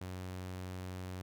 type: tone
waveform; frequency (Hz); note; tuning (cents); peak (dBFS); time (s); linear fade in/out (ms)
sawtooth; 92; F#2; -9; -37; 0.01-1.22; 5
effects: none